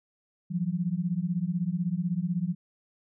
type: beating tone pair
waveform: sine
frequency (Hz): 167.6 / 183.6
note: E3 / F#3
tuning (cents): +29 / -13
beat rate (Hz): 16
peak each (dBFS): -29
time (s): 0.5-2.55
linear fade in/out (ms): 20
effects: none